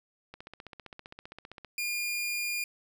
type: click train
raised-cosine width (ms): 0.3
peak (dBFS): -28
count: 21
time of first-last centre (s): 0.34-1.647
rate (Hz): 15.3
type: tone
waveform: sawtooth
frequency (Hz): 2418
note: D7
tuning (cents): +50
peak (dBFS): -27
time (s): 1.78-2.64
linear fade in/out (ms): 2
effects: none